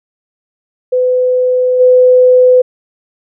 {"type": "tone with level steps", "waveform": "sine", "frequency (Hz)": 504, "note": "B4", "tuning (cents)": 35, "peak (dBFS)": [-8, -3], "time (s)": [0.92, 2.62], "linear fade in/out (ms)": 10, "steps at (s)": 1.79, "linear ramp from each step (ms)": 20, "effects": []}